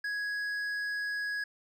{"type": "tone with hard clipping", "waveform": "sine", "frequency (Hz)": 1666, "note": "G#6", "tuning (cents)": 5, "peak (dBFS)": -33, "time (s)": [0.04, 1.44], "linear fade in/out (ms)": 5, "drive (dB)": 6, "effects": []}